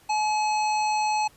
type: harmonic tone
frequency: 853 Hz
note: G#5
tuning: 46 cents sharp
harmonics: 1 / 3 / 5 / 7 / 9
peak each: -22 / -32 / -36 / -39 / -41 dBFS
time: 0.09-1.28 s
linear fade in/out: 10 ms
effects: pink hiss -56 dBFS RMS until 1.36 s + resampled to 32000 Hz